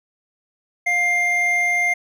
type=tone pair together; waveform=triangle; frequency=703.1 / 2107 Hz; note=F5 / C7; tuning=+11 / +12 cents; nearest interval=octave + perfect fifth; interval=1901 cents; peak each=-24 / -15 dBFS; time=0.86-1.94 s; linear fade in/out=10 ms; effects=none